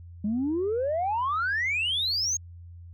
sine exponential sweep, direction up, 199.8 to 6645 Hz, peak -23 dBFS, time 0.24-2.37 s, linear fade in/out 5 ms, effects tanh soft clip ceiling -21 dBFS + added 86 Hz sine -42 dBFS peak until 2.93 s

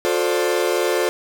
40% pulse chord, D minor seventh, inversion first, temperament equal with one note detuned, 358.2 / 440 / 523.3 / 587.3 Hz, F4 / A4 / C5 / D5, +44 / 0 / 0 / 0 cents, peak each -21 / -22 / -23 / -25 dBFS, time 0.05-1.09 s, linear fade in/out 0 ms, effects none

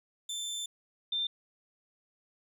25% pulse / sine tone pair in turn, 3546 / 3583 Hz, A7 / A7, +13 / +31 cents, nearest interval unison, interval 18 cents, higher second, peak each -31 / -29 dBFS, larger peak second, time 0.29-0.66 / 1.12-1.27 s, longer first, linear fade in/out 5 ms, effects none

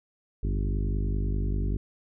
harmonic tone with a mistuned harmonic, 50.3 Hz, G1, 45 cents sharp, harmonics 1 / 2 / 3 / 4 / 5 / 6 / 7 / 8, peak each -26 / -32 / -36 / -38 / -40 / -42 / -43 / -44 dBFS, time 0.43-1.77 s, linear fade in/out 5 ms, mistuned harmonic 2, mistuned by -96 cents, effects none

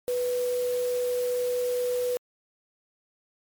sine tone in noise, 493.9 Hz, B4, in tune, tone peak -24 dBFS, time 0.08-2.17 s, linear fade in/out 0 ms, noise white, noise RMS -41 dBFS, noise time 0.08-2.17 s, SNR +14 dB, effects MP3 96 kbps

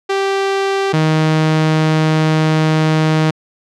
sawtooth tone pair in turn, 391.1 / 156.88 Hz, G4 / D#3, -4 / +15 cents, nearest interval octave + major third, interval 1581 cents, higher first, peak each -10 / -7 dBFS, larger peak second, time 0.09-0.93 / 0.93-3.31 s, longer second, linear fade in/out 10 ms, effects low-pass 5000 Hz 12 dB/octave

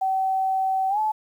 sine tone with pitch glide, 764 to 862.5 Hz, G5 to A5, -45 to -35 cents, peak -20 dBFS, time 0.01-1.12 s, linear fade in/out 10 ms, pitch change +210 cents, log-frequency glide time 0.89-0.99 s, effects 9-bit

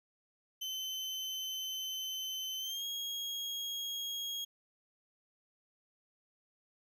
35% pulse tone with pitch glide, 3062 to 3282 Hz, G7 to G#7, -41 to -21 cents, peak -35 dBFS, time 0.61-4.45 s, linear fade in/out 10 ms, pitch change +120 cents, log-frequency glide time 2.59-2.85 s, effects none

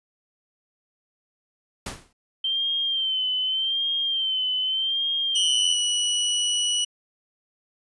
pink noise with exponential decay, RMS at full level -28 dBFS, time 1.86-2.13 s, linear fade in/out 5 ms, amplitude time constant 57 ms
sine tone with vibrato, 3125 Hz, G7, 6 cents flat, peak -22 dBFS, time 2.44-5.74 s, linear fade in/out 5 ms, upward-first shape sine, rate 0.84 Hz, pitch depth 59 cents each way
sawtooth tone, 2938 Hz, F#7, 13 cents flat, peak -18 dBFS, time 5.35-6.85 s, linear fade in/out 10 ms
effects resampled to 24000 Hz

